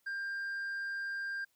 sine tone with tanh clipping, 1594 Hz, G6, 28 cents sharp, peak -36 dBFS, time 0.06-1.45 s, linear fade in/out 10 ms, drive 3 dB, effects white hiss -75 dBFS RMS until 1.55 s

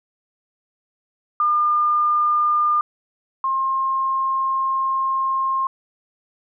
sine tone pair in turn, 1206 / 1065.6 Hz, D6 / C6, +46 / +31 cents, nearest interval major second, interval 215 cents, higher first, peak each -15 / -18 dBFS, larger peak first, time 1.4-2.81 / 3.44-5.67 s, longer second, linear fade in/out 2 ms, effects none

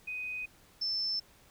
sine tone pair in turn, 2500 / 5297 Hz, D#7 / E8, +8 / +8 cents, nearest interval octave + minor second, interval 1300 cents, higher second, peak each -35 / -30 dBFS, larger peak second, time 0.07-0.46 / 0.81-1.2 s, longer neither, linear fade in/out 10 ms, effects pink hiss -61 dBFS RMS until 1.5 s

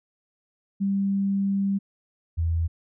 sine tone pair in turn, 197.1 / 82.87 Hz, G3 / E2, +10 / +10 cents, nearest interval octave + minor third, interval 1500 cents, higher first, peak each -21 dBFS, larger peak neither, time 0.8-1.79 / 2.37-2.68 s, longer first, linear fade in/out 20 ms, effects none

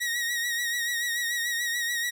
sawtooth tone with vibrato, 1895 Hz, A#6, 28 cents sharp, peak -23 dBFS, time 0-2.11 s, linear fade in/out 20 ms, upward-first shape triangle, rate 6.9 Hz, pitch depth 55 cents each way, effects none

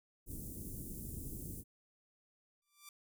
pink band-stop noise, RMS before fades -45 dBFS, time 0.26-1.64 s, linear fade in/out 50 ms, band 340 to 8800 Hz, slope 24 dB/octave
5% pulse tone with exponential growth, 1174.7 Hz, D6, in tune, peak -37 dBFS, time 2.62-2.89 s, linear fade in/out 2 ms, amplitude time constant 58 ms
effects none

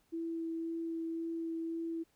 sine tone with vibrato, 329.6 Hz, E4, in tune, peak -35 dBFS, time 0.12-2.04 s, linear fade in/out 20 ms, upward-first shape sine, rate 1.9 Hz, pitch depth 9 cents each way, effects pink hiss -73 dBFS RMS until 2.15 s

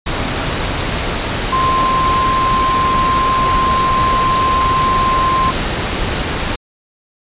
sine tone in noise, 1046.5 Hz, C6, in tune, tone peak -12 dBFS, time 1.52-5.51 s, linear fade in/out 10 ms, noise pink, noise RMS -18 dBFS, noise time 0.06-6.56 s, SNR +3 dB, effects resampled to 8000 Hz

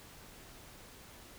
silence, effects pink hiss -54 dBFS RMS until 1.38 s

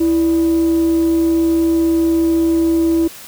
sine tone with frequency modulation, 329.6 Hz, E4, in tune, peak -10 dBFS, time 0-3.08 s, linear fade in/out 10 ms, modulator 257 Hz, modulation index 0.21, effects tanh soft clip ceiling -8 dBFS + white hiss -36 dBFS RMS until 3.27 s

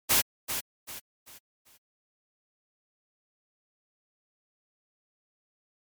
white noise with echo, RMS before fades -22 dBFS, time 0.09-0.22 s, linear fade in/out 20 ms, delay 390 ms, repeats 4, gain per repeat -9 dB, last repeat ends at 1.78 s, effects MP3 96 kbps

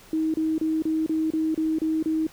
sine tone bursts, 316.7 Hz, D#4, 31 cents sharp, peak -21 dBFS, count 9, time 0.13-2.268 s, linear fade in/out 2 ms, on 210 ms, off 31 ms, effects pink hiss -50 dBFS RMS until 2.32 s

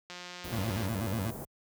click train, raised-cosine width 0.2 ms, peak -26 dBFS, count 136, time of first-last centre 0.1-0.858 s, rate 178 Hz
pink band-stop noise, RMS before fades -40 dBFS, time 0.44-1.45 s, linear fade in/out 5 ms, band 740 to 13000 Hz, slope 12 dB/octave
25% pulse tone with vibrato, 103.83 Hz, G#2, in tune, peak -27 dBFS, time 0.52-1.31 s, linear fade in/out 10 ms, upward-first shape square, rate 8.2 Hz, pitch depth 160 cents each way
effects high-pass 60 Hz 12 dB/octave

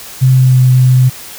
sine tone with pitch glide, 130 to 127.91 Hz, C3 to C3, -11 to -39 cents, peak -4 dBFS, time 0.21-1.1 s, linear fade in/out 20 ms, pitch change -28 cents, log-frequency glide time 0.34-0.59 s, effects white hiss -30 dBFS RMS until 1.38 s

